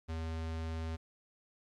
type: tone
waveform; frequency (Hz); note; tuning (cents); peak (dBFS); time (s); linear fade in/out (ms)
square; 81; E2; -30; -37; 0.08-0.97; 20
effects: low-pass 6000 Hz 12 dB/octave + 12-bit